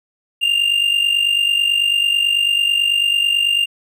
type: tone with amplitude modulation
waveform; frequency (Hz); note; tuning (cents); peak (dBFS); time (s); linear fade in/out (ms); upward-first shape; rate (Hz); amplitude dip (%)
triangle; 2800; F7; +4; -9; 0.41-3.66; 20; sine; 49.1; 65
effects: none